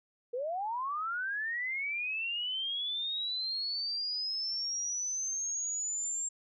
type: linear sweep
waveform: sine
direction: up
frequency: 463 to 7459 Hz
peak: -32 dBFS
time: 0.33-6.29 s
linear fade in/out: 10 ms
effects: none